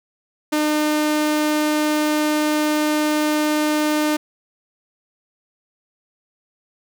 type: tone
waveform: sawtooth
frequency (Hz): 302.9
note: D#4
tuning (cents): -46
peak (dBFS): -13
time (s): 0.52-4.17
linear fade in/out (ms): 10
effects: none